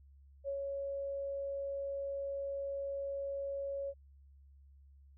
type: tone with ADSR envelope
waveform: sine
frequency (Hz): 555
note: C#5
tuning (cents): +2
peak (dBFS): -34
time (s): 0.44-3.94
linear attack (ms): 42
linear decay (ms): 90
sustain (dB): -2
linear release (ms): 50
effects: added 69 Hz sine -57 dBFS peak until 5.17 s